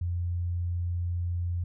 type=tone; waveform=sine; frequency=87.31 Hz; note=F2; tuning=in tune; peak=-27 dBFS; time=0.01-1.64 s; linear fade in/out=5 ms; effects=none